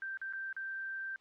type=tone with dropouts; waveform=sine; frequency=1568 Hz; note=G6; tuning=in tune; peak=-37 dBFS; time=0.02-1.16 s; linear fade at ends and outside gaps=1 ms; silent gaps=0.173-0.215 / 0.326-0.334 / 0.528-0.565 s; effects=white hiss -68 dBFS RMS until 1.2 s + low-pass 3000 Hz 12 dB/octave